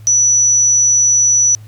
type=tone; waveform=sine; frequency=5920 Hz; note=F#8; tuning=in tune; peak=-8 dBFS; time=0.07-1.55 s; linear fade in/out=0 ms; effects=added 107 Hz sine -33 dBFS peak until 1.67 s + pink hiss -50 dBFS RMS until 1.67 s